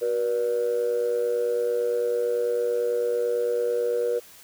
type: tone with amplitude modulation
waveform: sine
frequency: 480.1 Hz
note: B4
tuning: 49 cents flat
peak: -17 dBFS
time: 0.01-4.2 s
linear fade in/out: 20 ms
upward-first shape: sine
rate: 109 Hz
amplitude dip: 80%
effects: tanh soft clip ceiling -16 dBFS + white hiss -49 dBFS RMS until 4.43 s